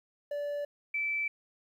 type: tone pair in turn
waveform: triangle / sine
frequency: 580 / 2320 Hz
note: D5 / D7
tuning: -22 / -22 cents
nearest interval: 2 octaves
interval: 2400 cents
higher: second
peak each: -30 / -29 dBFS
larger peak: second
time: 0.31-0.65 / 0.94-1.28 s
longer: neither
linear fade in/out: 5 ms
effects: 11-bit